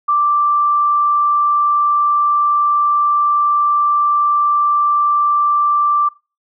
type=tone; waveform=sine; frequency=1174.7 Hz; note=D6; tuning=in tune; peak=-11 dBFS; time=0.08-6.09 s; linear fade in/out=10 ms; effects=noise-tail reverb RT60 0.3 s tail -22 dB re dry